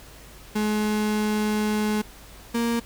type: tone pair in turn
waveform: 35% pulse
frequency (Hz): 212.3 / 233.6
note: G#3 / A#3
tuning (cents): +38 / +4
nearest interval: major second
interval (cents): 166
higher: second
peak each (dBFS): -20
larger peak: neither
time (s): 0.55-2.02 / 2.54-2.8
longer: first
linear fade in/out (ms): 10
effects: added 50 Hz sine -47 dBFS peak until 2.85 s + pink hiss -47 dBFS RMS until 2.85 s